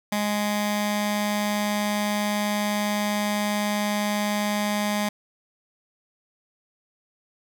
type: tone with notch filter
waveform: 15% pulse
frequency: 207.7 Hz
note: G#3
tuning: in tune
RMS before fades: -25 dBFS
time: 0.12-5.09 s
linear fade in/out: 5 ms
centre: 430 Hz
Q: 1.2
effects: none